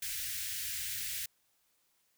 white band-stop noise, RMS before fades -38 dBFS, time 0.02-1.26 s, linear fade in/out 5 ms, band 130 to 1600 Hz, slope 48 dB/octave, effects white hiss -74 dBFS RMS until 2.17 s

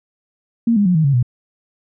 sine tone with pitch steps, 231.7 / 204.1 / 179.7 / 158.26 / 139.37 / 122.74 Hz, A#3 / G#3 / F3 / D#3 / C#3 / B2, -10 / -30 / +50 / +30 / +10 / -10 cents, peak -11 dBFS, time 0.67-1.228 s, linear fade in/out 5 ms, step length 93 ms, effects none

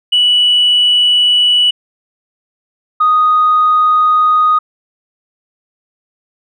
sine tone pair in turn, 2951 / 1242.9 Hz, F#7 / D#6, -5 / -2 cents, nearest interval octave + minor third, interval 1497 cents, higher first, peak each -6 dBFS, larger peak neither, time 0.12-1.71 / 3-4.59 s, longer neither, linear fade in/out 10 ms, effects tanh soft clip ceiling -3 dBFS

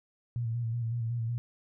sine tone with vibrato, 116.54 Hz, A#2, in tune, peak -29 dBFS, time 0.36-1.38 s, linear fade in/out 0 ms, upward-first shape square, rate 5.4 Hz, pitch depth 42 cents each way, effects none

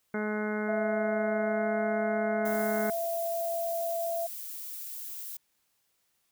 harmonic tone, 212.1 Hz, G#3, 37 cents sharp, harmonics 1 / 2 / 3 / 4 / 5 / 6 / 7 / 8 / 9 / 10, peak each -32 / -34 / -39 / -43 / -47 / -45 / -38 / -48 / -51 / -43 dBFS, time 0.14-2.9 s, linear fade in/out 2 ms
sine tone with pitch glide, 662 to 672.4 Hz, E5 to E5, +7 to +34 cents, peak -29 dBFS, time 0.68-4.27 s, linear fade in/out 10 ms, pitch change +27 cents, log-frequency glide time 1.42-1.68 s
violet noise, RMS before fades -40 dBFS, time 2.45-5.37 s, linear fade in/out 5 ms
effects white hiss -74 dBFS RMS until 6.31 s

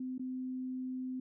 sine tone with dropouts, 256.6 Hz, C4, 34 cents flat, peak -36 dBFS, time 0-1.2 s, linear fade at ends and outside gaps 5 ms, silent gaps 0.181-0.194 s, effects none

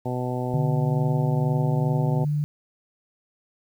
harmonic tone, 125.2 Hz, B2, 24 cents sharp, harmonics 1 / 2 / 3 / 4 / 5 / 6 / 7, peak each -28 / -31 / -33 / -34 / -35 / -36 / -36 dBFS, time 0.05-2.25 s, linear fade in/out 10 ms
sine tone with pitch glide, 146.83 to 148.45 Hz, D3 to D3, 0 to +19 cents, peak -21 dBFS, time 0.54-2.44 s, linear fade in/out 0 ms, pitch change +19 cents, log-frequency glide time 0.82-2.29 s
effects 9-bit

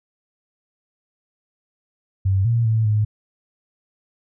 sine tone with pitch steps, 96.2 / 116.7 / 111.3 / 106.5 Hz, G2 / A#2 / A2 / G#2, -32 / +2 / +20 / +44 cents, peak -15 dBFS, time 2.25-3.05 s, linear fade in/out 10 ms, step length 200 ms, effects none

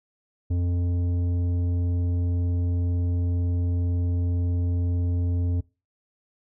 sine tone with tanh clipping, 87.8 Hz, F2, 10 cents sharp, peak -23 dBFS, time 0.5-5.61 s, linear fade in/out 10 ms, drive 10 dB, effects noise-tail reverb RT60 0.3 s tail -23 dB re dry

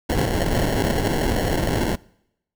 pink noise with sample-and-hold, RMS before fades -21 dBFS, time 0.09-1.96 s, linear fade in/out 10 ms, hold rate 1225 Hz, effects noise-tail reverb RT60 0.8 s tail -24 dB re dry

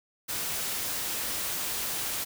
white noise, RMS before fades -32 dBFS, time 0.28-2.25 s, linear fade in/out 20 ms, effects none

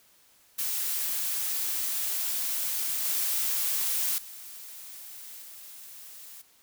blue noise with level steps, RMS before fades -30 / -28 / -44 / -46 dBFS, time 0.58-6.42 s, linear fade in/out 10 ms, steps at 3.05 / 4.18 / 5.42 s, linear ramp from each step 2 ms, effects white hiss -61 dBFS RMS until 6.62 s

